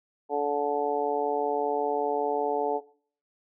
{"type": "harmonic tone", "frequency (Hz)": 145.1, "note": "D3", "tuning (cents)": -21, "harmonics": [2, 3, 4, 5, 6], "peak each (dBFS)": [-36, -28, -33, -30, -31], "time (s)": [0.29, 2.81], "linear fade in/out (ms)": 50, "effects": ["noise-tail reverb RT60 0.5 s tail -19 dB re dry"]}